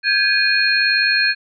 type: tone cluster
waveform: sine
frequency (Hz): 1585 / 1684 / 2462 / 4276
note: G6 / G#6 / D#7 / C8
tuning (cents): +19 / +24 / -19 / +37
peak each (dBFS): -19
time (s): 0.03-1.35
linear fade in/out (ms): 50
effects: none